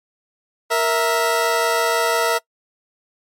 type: tone pair together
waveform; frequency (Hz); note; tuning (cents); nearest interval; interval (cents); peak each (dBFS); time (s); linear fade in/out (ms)
20% pulse; 466.2 / 656.3; A#4 / E5; 0 / -8; tritone; 592; -14; 0.7-2.39; 20
effects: noise-tail reverb RT60 0.1 s tail -23 dB re dry + MP3 64 kbps